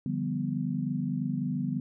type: chord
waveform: sine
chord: G dominant seventh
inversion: second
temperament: equal with one note detuned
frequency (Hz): 146.83 / 172.61 / 196 / 246.9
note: D3 / F3 / G3 / B3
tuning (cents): 0 / -20 / 0 / 0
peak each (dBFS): -33 / -35 / -34 / -32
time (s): 0.06-1.8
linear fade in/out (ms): 2
effects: none